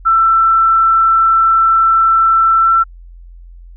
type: tone with pitch glide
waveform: sine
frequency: 1336 to 1343.7 Hz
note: E6 to E6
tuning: +23 to +33 cents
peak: -7 dBFS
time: 0.05-2.84 s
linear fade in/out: 20 ms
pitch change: +10 cents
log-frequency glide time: 2.6-2.68 s
effects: added 43 Hz sine -33 dBFS peak until 3.76 s